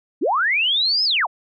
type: linear two-way sweep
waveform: sine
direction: up then down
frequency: 220 to 5240 to 567 Hz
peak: -16 dBFS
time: 0.21-1.27 s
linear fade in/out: 20 ms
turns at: 1.04 s
effects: none